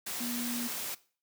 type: tone in noise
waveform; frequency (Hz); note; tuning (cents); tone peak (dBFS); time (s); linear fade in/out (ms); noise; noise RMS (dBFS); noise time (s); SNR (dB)
sine; 240; B3; -49; -34; 0.2-0.68; 10; white; -37; 0.06-0.95; 0
effects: noise-tail reverb RT60 0.4 s tail -19 dB re dry + high-pass 150 Hz 12 dB/octave